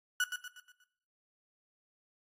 35% pulse tone with echo, 1473 Hz, F#6, 8 cents flat, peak -26 dBFS, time 0.2-0.24 s, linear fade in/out 2 ms, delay 120 ms, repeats 5, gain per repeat -7 dB, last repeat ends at 0.84 s, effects noise-tail reverb RT60 0.7 s tail -18 dB re dry + AAC 48 kbps

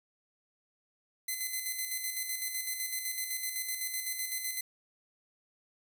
5% pulse tone with tremolo, 2039 Hz, C7, 45 cents flat, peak -22 dBFS, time 1.28-4.61 s, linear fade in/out 5 ms, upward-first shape square, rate 7.9 Hz, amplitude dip 45%, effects none

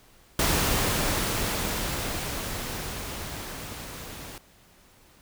pink noise with level ramp, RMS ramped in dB -23 to -41 dBFS, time 0.39-4.38 s, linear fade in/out 2 ms, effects pink hiss -57 dBFS RMS until 5.21 s

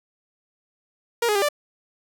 sawtooth tone with pitch steps, 470.6 / 419.1 / 399.1 / 588 Hz, A#4 / G#4 / G4 / D5, +16 / +16 / +31 / +2 cents, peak -15 dBFS, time 1.22-1.488 s, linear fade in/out 5 ms, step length 67 ms, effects none

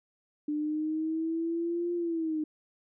sine linear two-way sweep, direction up then down, 296.8 to 349 to 304.2 Hz, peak -28 dBFS, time 0.48-2.44 s, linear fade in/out 5 ms, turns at 1.94 s, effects none

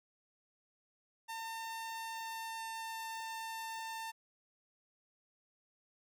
sawtooth tone with pitch glide, 904 to 898.3 Hz, A5 to A5, +47 to +36 cents, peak -37 dBFS, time 1.28-4.12 s, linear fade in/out 20 ms, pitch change -11 cents, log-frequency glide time 1.96-2.98 s, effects none

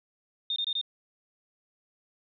sine tone bursts, 3649 Hz, A#7, 38 cents flat, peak -27 dBFS, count 4, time 0.5-0.813 s, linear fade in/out 2 ms, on 61 ms, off 23 ms, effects none

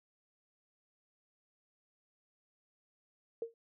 sine tone with exponential decay, 460 Hz, A#4, 23 cents flat, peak -31 dBFS, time 3.42-3.54 s, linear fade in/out 2 ms, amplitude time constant 25 ms, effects none

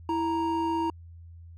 triangle tone pair together, 329.6 / 933.6 Hz, E4 / A#5, 0 / +2 cents, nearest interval octave + tritone, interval 1802 cents, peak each -26 dBFS, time 0.09-0.9 s, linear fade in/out 2 ms, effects added 84 Hz sine -44 dBFS peak until 1.57 s

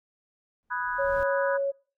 brown noise with exponential growth, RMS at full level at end -36 dBFS, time 0.63-1.23 s, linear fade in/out 0 ms, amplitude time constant 130 ms
sine chord, G# minor seventh, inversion first, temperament equal with one note detuned, 987.8 / 1244.5 / 1480 / 1656.4 Hz, B5 / D#6 / F#6 / G#6, 0 / 0 / 0 / -5 cents, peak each -31 / -37 / -32 / -35 dBFS, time 0.7-1.58 s, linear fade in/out 20 ms
sine tone, 554.4 Hz, C#5, in tune, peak -24 dBFS, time 0.98-1.72 s, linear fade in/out 20 ms
effects noise-tail reverb RT60 0.4 s tail -23 dB re dry

